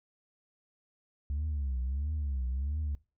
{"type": "tone with vibrato", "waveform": "sine", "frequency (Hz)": 69.3, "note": "C#2", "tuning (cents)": 0, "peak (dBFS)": -28, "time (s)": [1.3, 2.95], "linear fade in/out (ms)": 0, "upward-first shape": "triangle", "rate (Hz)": 1.5, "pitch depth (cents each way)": 210, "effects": ["noise-tail reverb RT60 0.3 s tail -22 dB re dry", "tanh soft clip ceiling -28 dBFS"]}